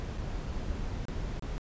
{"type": "noise with dropouts", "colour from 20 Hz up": "brown", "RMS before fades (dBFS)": -35, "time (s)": [0, 1.58], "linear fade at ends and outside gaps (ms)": 0, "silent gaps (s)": [[0.176, 0.181], [1.053, 1.084], [1.395, 1.424]], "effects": ["resampled to 16000 Hz"]}